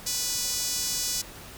sawtooth tone with high-pass filter, 493 Hz, B4, 3 cents flat, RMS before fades -29 dBFS, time 0.06-1.22 s, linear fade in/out 10 ms, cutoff 5600 Hz, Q 1.8, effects pink hiss -44 dBFS RMS until 1.57 s

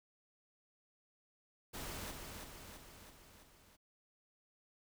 pink noise with echo, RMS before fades -45 dBFS, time 1.73-2.12 s, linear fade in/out 20 ms, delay 330 ms, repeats 5, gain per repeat -4 dB, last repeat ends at 3.77 s, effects none

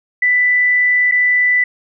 sine tone with dropouts, 1985 Hz, B6, 8 cents sharp, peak -10 dBFS, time 0.22-1.64 s, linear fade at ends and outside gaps 5 ms, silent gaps 1.114-1.12 s, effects none

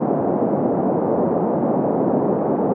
pink band-pass noise, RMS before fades -19 dBFS, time 0-2.74 s, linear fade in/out 20 ms, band 180 to 770 Hz, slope 24 dB/octave, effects none

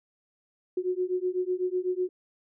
sine beating tone pair, 361.3 / 369.3 Hz, F#4 / F#4, -41 / -3 cents, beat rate 8 Hz, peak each -29 dBFS, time 0.77-2.09 s, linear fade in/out 5 ms, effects none

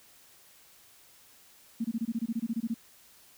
sine tone bursts, 228.9 Hz, A#3, 31 cents flat, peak -27 dBFS, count 14, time 1.8-2.743 s, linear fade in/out 10 ms, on 46 ms, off 23 ms, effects white hiss -58 dBFS RMS until 3.37 s

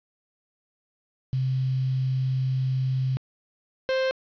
sine / 45% pulse tone pair in turn, 130.81 / 524.2 Hz, C3 / C5, 0 / +3 cents, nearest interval 2 octaves, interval 2403 cents, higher second, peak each -22 dBFS, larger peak neither, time 1.33-3.17 / 3.89-4.11 s, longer first, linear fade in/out 0 ms, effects resampled to 11025 Hz + 8-bit

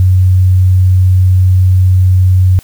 sine tone, 92.5 Hz, F#2, in tune, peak -4 dBFS, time 0-2.59 s, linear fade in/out 0 ms, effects white hiss -41 dBFS RMS until 2.63 s

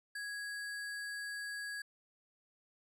sine tone with sample-and-hold, 1661.2 Hz, G#6, in tune, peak -39 dBFS, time 0.15-1.82 s, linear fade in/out 5 ms, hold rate 6300 Hz, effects low-pass 12000 Hz 12 dB/octave

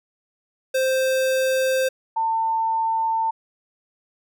square / sine tone pair in turn, 523.3 / 898.1 Hz, C5 / A5, 0 / +35 cents, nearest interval major sixth, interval 935 cents, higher second, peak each -19 dBFS, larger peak neither, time 0.74-1.89 / 2.16-3.31 s, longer neither, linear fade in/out 10 ms, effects none

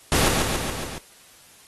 pink noise with echo, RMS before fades -20 dBFS, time 0.12-0.28 s, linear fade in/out 0 ms, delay 140 ms, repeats 5, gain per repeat -3 dB, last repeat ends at 0.98 s, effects white hiss -51 dBFS RMS until 1.67 s + AAC 32 kbps

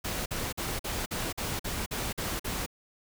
pink noise bursts, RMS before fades -33 dBFS, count 10, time 0.04-2.663 s, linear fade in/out 10 ms, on 220 ms, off 47 ms, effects none

